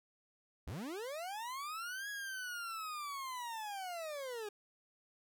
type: linear two-way sweep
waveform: 40% pulse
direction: up then down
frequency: 55 to 1675 to 403.2 Hz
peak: -40 dBFS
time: 0.67-4.49 s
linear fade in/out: 5 ms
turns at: 2.09 s
effects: none